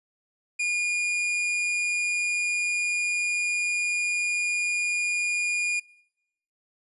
45% pulse tone, 2431 Hz, D#7, 41 cents flat, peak -24 dBFS, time 0.59-5.8 s, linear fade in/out 10 ms, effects noise-tail reverb RT60 0.8 s tail -23 dB re dry + resampled to 24000 Hz

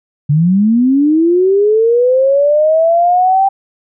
sine linear sweep, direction up, 140 to 788 Hz, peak -7 dBFS, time 0.29-3.49 s, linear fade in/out 10 ms, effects none

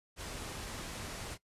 pink low-pass noise, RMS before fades -43 dBFS, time 0.16-1.38 s, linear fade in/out 50 ms, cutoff 11000 Hz, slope 24 dB/octave, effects noise-tail reverb RT60 0.1 s tail -19 dB re dry + resampled to 32000 Hz

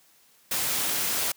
white noise, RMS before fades -27 dBFS, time 0.51-1.32 s, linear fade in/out 5 ms, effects white hiss -60 dBFS RMS until 1.36 s + high-pass 100 Hz 12 dB/octave

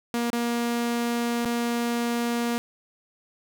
sawtooth tone with dropouts, 236.7 Hz, A#3, 27 cents sharp, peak -20 dBFS, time 0.14-2.58 s, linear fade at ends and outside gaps 0 ms, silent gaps 0.302-0.331 / 1.448-1.456 s, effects none

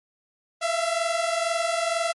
sawtooth tone pair together, 660 / 682.1 Hz, E5 / F5, +2 / -41 cents, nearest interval minor second, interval 57 cents, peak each -22 dBFS, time 0.61-2.13 s, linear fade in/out 20 ms, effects MP3 48 kbps

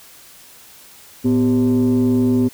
sine tone with frequency modulation, 250 Hz, B3, 21 cents sharp, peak -11 dBFS, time 1.24-2.49 s, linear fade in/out 20 ms, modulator 141 Hz, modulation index 0.72, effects tanh soft clip ceiling -10 dBFS + white hiss -44 dBFS RMS until 2.53 s

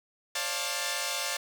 5% pulse chord, D minor seventh, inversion third, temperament equal with one note detuned, 537 / 587.3 / 698.5 / 880 Hz, C5 / D5 / F5 / A5, +45 / 0 / 0 / 0 cents, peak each -24 dBFS, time 0.35-1.37 s, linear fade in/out 5 ms, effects none

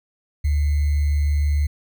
sine tone with sample-and-hold, 73.2 Hz, D2, 5 cents flat, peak -16 dBFS, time 0.44-1.67 s, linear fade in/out 10 ms, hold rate 2100 Hz, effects none

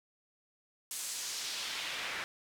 pink noise with band-pass filter sweep, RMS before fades -39 dBFS, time 0.91-2.24 s, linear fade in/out 0 ms, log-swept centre 9100 to 1900 Hz, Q 1.2, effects none

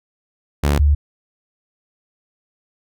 sawtooth / sine tone pair in turn, 72.1 / 72.77 Hz, D2 / D2, -31 / -15 cents, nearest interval unison, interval 16 cents, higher second, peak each -10 dBFS, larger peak neither, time 0.63-0.79 / 0.79-0.95 s, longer neither, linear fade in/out 10 ms, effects none

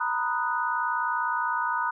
sine chord, B major seventh, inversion third, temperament equal with one note detuned, 928 / 987.8 / 1244.5 / 1480 Hz, A#5 / B5 / D#6 / F#6, -8 / 0 / 0 / 0 cents, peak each -30 dBFS, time 0-1.91 s, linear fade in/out 10 ms, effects none

